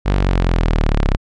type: linear sweep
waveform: sawtooth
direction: down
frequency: 49.82 to 32.7 Hz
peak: -9 dBFS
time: 0.05-1.17 s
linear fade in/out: 20 ms
effects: low-pass 4000 Hz 12 dB/octave